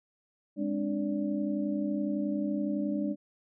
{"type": "tone cluster", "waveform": "sine", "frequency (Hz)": [204.9, 263.3, 295, 579], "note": ["G#3", "C4", "D4", "D5"], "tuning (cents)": [-23, 11, 8, -25], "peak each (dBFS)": [-32, -38, -31, -39], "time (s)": [0.56, 3.16], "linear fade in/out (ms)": 50, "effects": []}